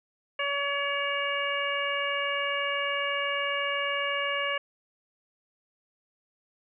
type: harmonic tone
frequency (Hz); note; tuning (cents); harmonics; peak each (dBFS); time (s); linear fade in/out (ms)
566; C#5; +36; 1 / 2 / 3 / 4 / 5; -33 / -33 / -33 / -33 / -33; 0.39-4.58; 5
effects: none